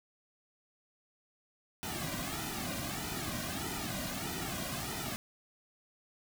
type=noise with flanger; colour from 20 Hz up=pink; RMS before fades=-38 dBFS; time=1.83-5.16 s; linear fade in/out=0 ms; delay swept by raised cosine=1.8 to 2.32 ms; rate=1.6 Hz; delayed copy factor=-0.9; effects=none